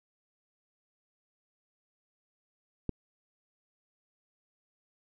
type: click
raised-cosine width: 3 ms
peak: -18 dBFS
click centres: 2.893 s
effects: none